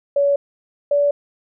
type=tone pair in turn; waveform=sine; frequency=566 / 575.6 Hz; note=C#5 / D5; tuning=+36 / -35 cents; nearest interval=unison; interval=29 cents; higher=second; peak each=-13 dBFS; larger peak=neither; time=0.16-0.36 / 0.91-1.11 s; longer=neither; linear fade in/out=5 ms; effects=none